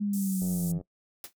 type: linear sweep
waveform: sine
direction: down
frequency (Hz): 207.7 to 164.81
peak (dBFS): -26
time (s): 0-0.79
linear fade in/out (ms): 20
type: band-pass noise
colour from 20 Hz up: pink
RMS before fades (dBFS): -40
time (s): 0.13-0.72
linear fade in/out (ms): 5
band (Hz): 7700 to 15000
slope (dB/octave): 24
type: click train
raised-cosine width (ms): 2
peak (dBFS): -29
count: 37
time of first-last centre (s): 0.42-0.812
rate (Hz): 91.9
type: noise with exponential decay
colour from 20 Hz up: white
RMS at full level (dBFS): -36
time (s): 1.24-1.33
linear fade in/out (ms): 1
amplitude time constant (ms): 18
effects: noise-tail reverb RT60 0.1 s tail -21 dB re dry